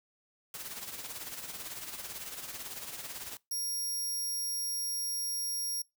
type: noise with tremolo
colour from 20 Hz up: white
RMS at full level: -40 dBFS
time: 0.54-3.37 s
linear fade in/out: 2 ms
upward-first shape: sine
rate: 18 Hz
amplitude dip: 55%
type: tone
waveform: 10% pulse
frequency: 5600 Hz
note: F8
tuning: 4 cents sharp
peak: -27 dBFS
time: 3.51-5.82 s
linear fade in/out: 5 ms
effects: noise-tail reverb RT60 0.2 s tail -23 dB re dry